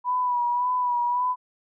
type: tone with vibrato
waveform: sine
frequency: 981 Hz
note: B5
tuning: 12 cents flat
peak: -21 dBFS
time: 0.04-1.36 s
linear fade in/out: 50 ms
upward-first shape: sine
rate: 1.8 Hz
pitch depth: 37 cents each way
effects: none